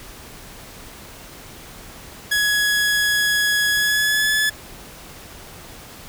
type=tone with pitch glide; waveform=sawtooth; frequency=1678 to 1718.2 Hz; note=G#6 to A6; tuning=+17 to -42 cents; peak=-13 dBFS; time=2.31-4.5 s; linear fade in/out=10 ms; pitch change=+41 cents; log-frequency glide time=3.71-4.3 s; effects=pink hiss -40 dBFS RMS until 6.08 s